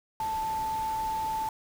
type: tone in noise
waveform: sine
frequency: 880 Hz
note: A5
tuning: in tune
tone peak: -28 dBFS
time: 0.2-1.49 s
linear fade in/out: 2 ms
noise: pink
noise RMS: -43 dBFS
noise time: 0.2-1.49 s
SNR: +12 dB
effects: none